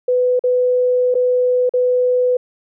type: tone with dropouts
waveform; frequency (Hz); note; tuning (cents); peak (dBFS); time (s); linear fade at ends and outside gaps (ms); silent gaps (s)
sine; 498.9; B4; +17; -12; 0.08-2.37; 5; 0.394-0.438 / 1.143-1.151 / 1.694-1.737
effects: none